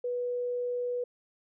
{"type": "tone", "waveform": "sine", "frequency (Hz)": 490, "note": "B4", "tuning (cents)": -14, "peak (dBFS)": -29, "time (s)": [0.04, 1.04], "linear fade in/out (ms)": 5, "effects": []}